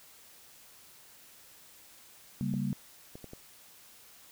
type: chord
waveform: sine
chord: G diminished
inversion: second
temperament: equal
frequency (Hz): 138.59 / 196 / 233.1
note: Db3 / G3 / Bb3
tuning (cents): 0 / 0 / 0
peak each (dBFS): -34 / -33 / -35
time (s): 2.41-2.73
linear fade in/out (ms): 0
type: clicks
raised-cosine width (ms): 2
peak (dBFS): -31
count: 4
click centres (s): 2.539 / 3.155 / 3.243 / 3.334
effects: white hiss -56 dBFS RMS until 4.31 s